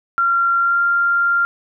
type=tone with pitch glide; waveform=sine; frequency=1377 to 1390.6 Hz; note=F6 to F6; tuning=-25 to -8 cents; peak=-13 dBFS; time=0.18-1.45 s; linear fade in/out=0 ms; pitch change=+17 cents; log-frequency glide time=0.58-0.82 s; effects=none